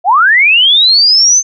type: linear sweep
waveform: sine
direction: up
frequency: 650 to 6310 Hz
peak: -4 dBFS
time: 0.04-1.43 s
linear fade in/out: 50 ms
effects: none